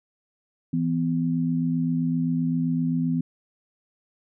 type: tone pair together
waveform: sine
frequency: 164.81 / 252.5 Hz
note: E3 / B3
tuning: 0 / +39 cents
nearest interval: perfect fifth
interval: 739 cents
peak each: -24 dBFS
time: 0.73-3.21 s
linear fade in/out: 5 ms
effects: none